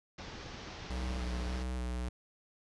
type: low-pass noise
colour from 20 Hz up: pink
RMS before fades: -46 dBFS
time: 0.18-1.63 s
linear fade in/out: 5 ms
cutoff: 6000 Hz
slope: 48 dB/octave
type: tone with vibrato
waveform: square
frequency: 62.1 Hz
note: B1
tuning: 10 cents sharp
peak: -35 dBFS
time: 0.9-2.09 s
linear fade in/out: 5 ms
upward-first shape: square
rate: 1.7 Hz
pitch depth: 22 cents each way
effects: resampled to 24000 Hz